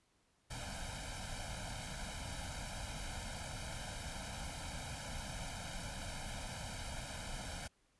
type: noise with comb filter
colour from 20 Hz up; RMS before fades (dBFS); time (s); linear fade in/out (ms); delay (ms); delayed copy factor
pink; -44; 0.5-7.68; 10; 1.3; +1
effects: pink hiss -75 dBFS RMS until 7.99 s + resampled to 24000 Hz